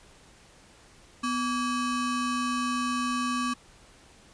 square ring-modulated tone, 698.5 Hz, F5, in tune, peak -24 dBFS, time 1.23-3.54 s, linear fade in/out 10 ms, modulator 450 Hz, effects pink hiss -55 dBFS RMS until 4.33 s + resampled to 22050 Hz

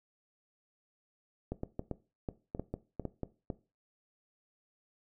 clicks, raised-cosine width 2 ms, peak -22 dBFS, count 12, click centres 1.52 / 1.634 / 1.794 / 1.913 / 2.288 / 2.549 / 2.596 / 2.74 / 2.997 / 3.053 / 3.233 / 3.502 s, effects noise-tail reverb RT60 0.3 s tail -17 dB re dry

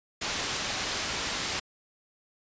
white low-pass noise, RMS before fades -32 dBFS, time 0.21-1.6 s, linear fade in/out 10 ms, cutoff 5600 Hz, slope 12 dB/octave, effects resampled to 16000 Hz

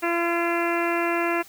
harmonic tone with a mistuned harmonic, 340.9 Hz, F4, 42 cents flat, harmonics 1 / 2 / 3 / 4 / 5 / 6 / 7 / 8, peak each -25 / -28 / -30 / -31 / -32 / -33 / -33 / -34 dBFS, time 0.02-1.43 s, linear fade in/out 20 ms, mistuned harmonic 6, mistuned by +16 cents, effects white hiss -49 dBFS RMS until 1.48 s

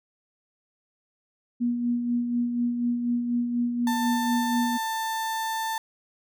sine tone with tremolo, 240.3 Hz, B3, 47 cents flat, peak -21 dBFS, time 1.6-4.78 s, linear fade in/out 20 ms, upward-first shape sine, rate 4.1 Hz, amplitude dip 45%
35% pulse tone, 890 Hz, A5, 20 cents sharp, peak -25 dBFS, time 3.87-5.78 s, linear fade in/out 2 ms
effects none

